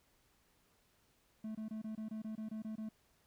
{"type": "tone bursts", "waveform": "triangle", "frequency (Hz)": 218, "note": "A3", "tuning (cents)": -16, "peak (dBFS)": -38, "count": 11, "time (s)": [1.44, 2.89], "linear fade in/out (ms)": 5, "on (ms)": 110, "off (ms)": 24, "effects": ["pink hiss -73 dBFS RMS until 3.26 s"]}